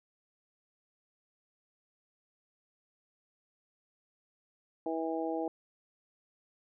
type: harmonic tone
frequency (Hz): 162.4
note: E3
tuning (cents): -26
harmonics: 2 / 3 / 4 / 5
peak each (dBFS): -35 / -37 / -38 / -39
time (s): 4.86-5.48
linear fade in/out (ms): 2
effects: none